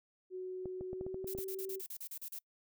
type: tone with pitch glide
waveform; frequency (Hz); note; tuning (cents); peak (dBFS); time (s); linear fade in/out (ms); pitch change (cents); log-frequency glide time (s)
sine; 370 to 382.4; F#4 to G4; 0 to -43; -39; 0.3-1.82; 50; +57; 0.89-1.39
type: clicks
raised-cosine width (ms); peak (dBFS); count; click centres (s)
2; -31; 9; 0.657 / 0.81 / 0.931 / 1.011 / 1.065 / 1.144 / 1.244 / 1.35 / 1.386
type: noise bursts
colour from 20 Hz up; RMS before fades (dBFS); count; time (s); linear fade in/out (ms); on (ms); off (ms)
violet; -44; 11; 1.27-2.389; 5; 69; 36
effects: noise-tail reverb RT60 0.1 s tail -25 dB re dry